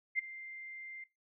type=tone with ADSR envelope; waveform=sine; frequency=2093 Hz; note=C7; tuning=in tune; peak=-27 dBFS; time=0.15-1.04 s; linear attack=40 ms; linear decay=5 ms; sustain=-17 dB; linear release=5 ms; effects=noise-tail reverb RT60 0.2 s tail -17 dB re dry